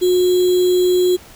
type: tone with sample-and-hold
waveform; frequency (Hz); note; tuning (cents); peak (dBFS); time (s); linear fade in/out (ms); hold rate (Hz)
sine; 362.1; F#4; -37; -11; 0.01-1.17; 20; 3675
effects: pink hiss -42 dBFS RMS until 1.35 s